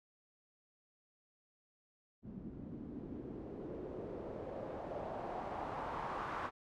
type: noise with low-pass filter sweep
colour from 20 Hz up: white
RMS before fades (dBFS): -44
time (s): 2.22-6.51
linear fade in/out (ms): 50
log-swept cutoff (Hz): 210 to 1200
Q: 2.3
effects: none